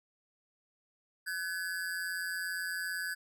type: ring-modulated tone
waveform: square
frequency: 1603 Hz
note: G6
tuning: 38 cents sharp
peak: -32 dBFS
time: 1.26-3.15 s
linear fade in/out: 20 ms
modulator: 88.8 Hz
effects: none